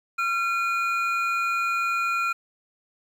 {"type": "tone pair together", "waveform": "triangle", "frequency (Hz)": [1370, 2441], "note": ["F6", "D#7"], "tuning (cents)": [-34, -34], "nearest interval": "minor seventh", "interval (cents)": 1000, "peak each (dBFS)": [-22, -26], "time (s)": [0.18, 2.33], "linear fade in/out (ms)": 10, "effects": ["9-bit"]}